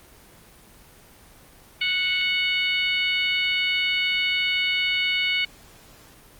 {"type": "harmonic tone", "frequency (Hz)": 737, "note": "F#5", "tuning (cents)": -7, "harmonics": [2, 3, 4, 5, 6], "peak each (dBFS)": [-35, -23, -25, -32, -35], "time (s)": [1.81, 5.45], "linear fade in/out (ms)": 5, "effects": ["pink hiss -50 dBFS RMS until 6.39 s", "Opus 24 kbps"]}